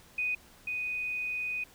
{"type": "tone pair in turn", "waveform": "sine", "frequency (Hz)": [2489, 2489], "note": ["D#7", "D#7"], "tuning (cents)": [0, 0], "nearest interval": "unison", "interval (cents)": 0, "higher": "neither", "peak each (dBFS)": [-28, -31], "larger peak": "first", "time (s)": [[0.18, 0.35], [0.67, 1.64]], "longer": "second", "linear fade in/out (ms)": 5, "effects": ["pink hiss -57 dBFS RMS until 1.74 s"]}